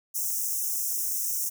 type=high-pass noise; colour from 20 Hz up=white; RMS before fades=-29 dBFS; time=0.14-1.5 s; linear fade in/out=20 ms; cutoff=5500 Hz; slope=96 dB/octave; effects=none